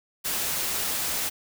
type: noise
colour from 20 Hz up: white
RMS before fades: -28 dBFS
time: 0.24-1.3 s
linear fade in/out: 20 ms
effects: none